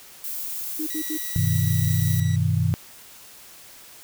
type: noise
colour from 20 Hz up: violet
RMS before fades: -31 dBFS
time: 0.24-2.2 s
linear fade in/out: 2 ms
type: tone bursts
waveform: sine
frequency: 311.1 Hz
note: D#4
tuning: in tune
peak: -26 dBFS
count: 3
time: 0.79-1.175 s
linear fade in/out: 10 ms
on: 79 ms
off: 74 ms
type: tone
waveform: 15% pulse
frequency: 1943 Hz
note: B6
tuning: 29 cents flat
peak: -31 dBFS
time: 0.9-2.36 s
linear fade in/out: 2 ms
type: chord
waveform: sine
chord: G augmented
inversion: none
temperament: equal with one note detuned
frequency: 98 / 123.47 / 158.1 Hz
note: G2 / B2 / D#3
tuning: 0 / 0 / +28 cents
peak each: -22 / -24 / -23 dBFS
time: 1.36-2.74 s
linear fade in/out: 0 ms
effects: white hiss -46 dBFS RMS until 4.03 s